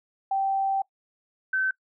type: tone pair in turn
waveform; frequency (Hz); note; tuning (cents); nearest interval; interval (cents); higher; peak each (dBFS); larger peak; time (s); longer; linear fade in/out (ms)
sine; 779 / 1534.8; G5 / G6; -11 / -37; octave; 1174; second; -22; neither; 0.31-0.82 / 1.53-1.71; first; 5
effects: noise-tail reverb RT60 0.1 s tail -22 dB re dry